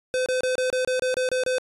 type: tone bursts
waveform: square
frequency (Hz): 510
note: C5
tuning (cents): -44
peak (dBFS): -22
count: 10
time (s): 0.14-1.583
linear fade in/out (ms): 0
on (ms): 120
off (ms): 27
effects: resampled to 24000 Hz